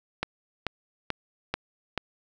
click train, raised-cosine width 0.3 ms, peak -11 dBFS, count 5, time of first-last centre 0.23-1.977 s, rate 2.29 Hz, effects none

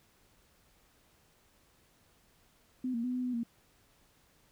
sine tone with pitch steps, 254.8 / 232.5 / 249.8 / 251.4 / 249.3 / 233.8 Hz, C4 / A#3 / B3 / B3 / B3 / A#3, -46 / -4 / +20 / +31 / +16 / +5 cents, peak -31 dBFS, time 2.84-3.434 s, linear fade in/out 5 ms, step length 99 ms, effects pink hiss -67 dBFS RMS until 4.51 s

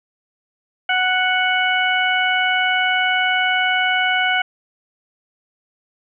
harmonic tone, 740 Hz, F#5, in tune, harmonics 1 / 2 / 3 / 4, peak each -21 / -19 / -21 / -23 dBFS, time 0.89-4.42 s, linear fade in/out 5 ms, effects none

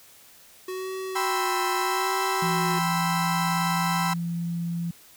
square tone with vibrato, 370 Hz, F#4, in tune, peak -31 dBFS, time 0.68-2.79 s, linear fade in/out 5 ms, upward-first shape sine, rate 0.79 Hz, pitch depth 39 cents each way
35% pulse chord, C major seventh, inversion second, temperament equal, 784 / 987.8 / 1046.5 / 1318.5 Hz, G5 / B5 / C6 / E6, 0 / 0 / 0 / 0 cents, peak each -28 / -27 / -30 / -29 dBFS, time 1.15-4.14 s, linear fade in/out 10 ms
sine tone with pitch glide, 169 to 170.18 Hz, E3 to F3, +43 to -45 cents, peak -26 dBFS, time 2.42-4.91 s, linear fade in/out 5 ms, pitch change +12 cents, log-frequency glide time 2.99-3.95 s
effects white hiss -52 dBFS RMS until 5.16 s

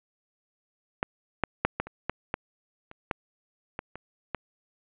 clicks, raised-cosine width 0.5 ms, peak -11 / -8 / -6 / -12 / -25 / -12 / -12 / -29 / -12 / -17 / -24 / -14 dBFS, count 12, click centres 1.029 / 1.437 / 1.65 / 1.8 / 1.87 / 2.096 / 2.341 / 2.914 / 3.112 / 3.791 / 3.956 / 4.347 s, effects resampled to 8000 Hz + 8-bit

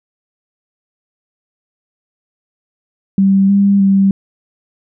sine tone with pitch steps, 194.6 / 199.3 / 195.2 Hz, G3 / G3 / G3, -12 / +29 / -7 cents, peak -7 dBFS, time 3.18-4.11 s, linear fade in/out 2 ms, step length 310 ms, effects none

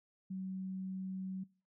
sine tone, 188.7 Hz, F#3, 34 cents sharp, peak -38 dBFS, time 0.3-1.44 s, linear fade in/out 10 ms, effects noise-tail reverb RT60 0.4 s tail -23 dB re dry

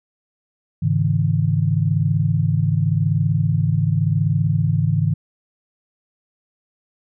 sine chord, Ab suspended fourth, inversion none, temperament equal with one note detuned, 103.83 / 138.59 / 159.48 Hz, Ab2 / Db3 / Eb3, 0 / 0 / +43 cents, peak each -20 / -20 / -19 dBFS, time 0.82-5.14 s, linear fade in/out 10 ms, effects none

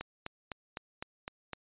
click train, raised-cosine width 0.3 ms, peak -22 dBFS, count 7, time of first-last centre 0.01-1.533 s, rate 3.94 Hz, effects resampled to 8000 Hz

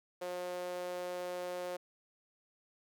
sawtooth tone with high-pass filter, 179.1 Hz, F3, 44 cents sharp, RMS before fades -40 dBFS, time 0.21-1.77 s, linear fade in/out 10 ms, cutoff 490 Hz, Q 4.2, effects none

